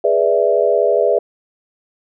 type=chord; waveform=sine; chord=E dominant seventh; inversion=first; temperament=equal with one note detuned; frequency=415.3 / 492.5 / 587.3 / 659.3 Hz; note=G#4 / B4 / D5 / E5; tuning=0 / -5 / 0 / 0 cents; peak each=-17 dBFS; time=0.04-1.19 s; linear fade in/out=5 ms; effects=none